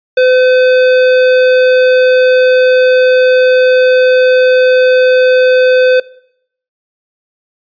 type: tone with hard clipping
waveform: sine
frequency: 509 Hz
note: C5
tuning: 48 cents flat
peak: -7 dBFS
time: 0.17-6 s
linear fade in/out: 5 ms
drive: 15 dB
effects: noise-tail reverb RT60 0.7 s tail -21 dB re dry + resampled to 11025 Hz